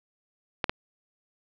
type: clicks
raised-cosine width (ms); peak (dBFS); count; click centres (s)
0.3; -8; 2; 0.642 / 0.695
effects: low-pass 4000 Hz 12 dB/octave